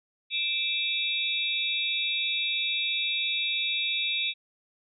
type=tone cluster; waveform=sine; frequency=2361 / 2626 / 3452 / 3751 Hz; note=D7 / E7 / A7 / A#7; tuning=+9 / -7 / -34 / +10 cents; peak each=-33 / -32 / -31 / -30 dBFS; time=0.3-4.34 s; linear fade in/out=50 ms; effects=none